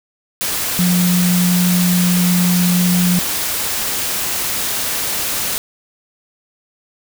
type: tone in noise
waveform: sine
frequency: 178.4 Hz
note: F3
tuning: 37 cents sharp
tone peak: -12 dBFS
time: 0.79-3.19 s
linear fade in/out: 0 ms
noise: white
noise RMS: -20 dBFS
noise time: 0.41-5.58 s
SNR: +5 dB
effects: none